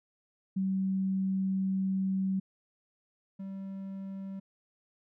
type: tone pair in turn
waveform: sine / triangle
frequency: 191.1 / 193.77 Hz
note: G3 / G3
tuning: -44 / -20 cents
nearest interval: unison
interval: 24 cents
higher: second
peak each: -27 / -35 dBFS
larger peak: first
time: 0.56-2.4 / 3.39-4.4 s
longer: first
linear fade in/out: 10 ms
effects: none